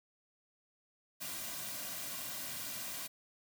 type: noise with comb filter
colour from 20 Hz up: white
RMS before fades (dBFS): -42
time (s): 1.2-3.08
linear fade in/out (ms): 20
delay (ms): 2.3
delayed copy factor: -0.65
effects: none